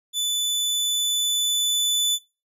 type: tone with level ramp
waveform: sawtooth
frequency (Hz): 3492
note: A7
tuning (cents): -14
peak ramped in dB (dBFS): -19 to -16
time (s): 0.13-2.19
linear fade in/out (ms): 50
effects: noise-tail reverb RT60 0.3 s tail -22 dB re dry + resampled to 32000 Hz